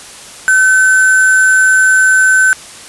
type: tone with sample-and-hold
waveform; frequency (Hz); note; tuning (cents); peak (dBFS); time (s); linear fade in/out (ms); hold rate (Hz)
sine; 1525; G6; -48; -5; 0.48-2.53; 0; 8820
effects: white hiss -32 dBFS RMS until 2.88 s + resampled to 24000 Hz